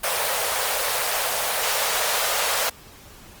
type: high-pass noise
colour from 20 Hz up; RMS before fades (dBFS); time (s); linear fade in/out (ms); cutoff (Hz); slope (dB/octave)
pink; -23; 0.03-2.7; 10; 480; 48
effects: pink hiss -46 dBFS RMS until 3.4 s + Opus 24 kbps